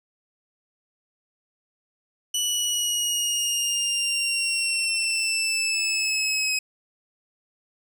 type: exponential sweep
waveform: 20% pulse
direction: down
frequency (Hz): 2962 to 2544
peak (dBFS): -17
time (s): 2.34-6.59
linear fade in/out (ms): 5
effects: none